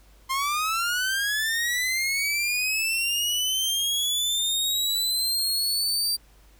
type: linear sweep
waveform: sawtooth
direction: up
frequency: 1046.5 to 4699 Hz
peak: -20 dBFS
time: 0.29-6.17 s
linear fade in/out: 20 ms
effects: added 50 Hz sine -53 dBFS peak until 6.59 s + pink hiss -59 dBFS RMS until 6.59 s